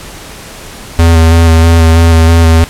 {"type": "tone with vibrato", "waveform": "square", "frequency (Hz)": 82.41, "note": "E2", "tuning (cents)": 0, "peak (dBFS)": -3, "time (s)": [0.99, 2.64], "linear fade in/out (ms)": 0, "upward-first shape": "square", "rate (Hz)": 3.1, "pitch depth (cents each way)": 18, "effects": ["pink hiss -28 dBFS RMS until 2.69 s", "low-pass 12000 Hz 12 dB/octave"]}